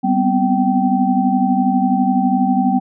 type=tone cluster; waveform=sine; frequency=194.2 / 245 / 257.1 / 774 Hz; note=G3 / B3 / C4 / G5; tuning=-16 / -14 / -30 / -22 cents; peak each=-18 dBFS; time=0.03-2.8 s; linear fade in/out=20 ms; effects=none